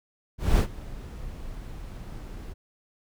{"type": "noise with ADSR envelope", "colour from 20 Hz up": "brown", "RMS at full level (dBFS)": -17, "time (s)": [0.38, 2.54], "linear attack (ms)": 200, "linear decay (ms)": 87, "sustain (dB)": -21, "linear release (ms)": 21, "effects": []}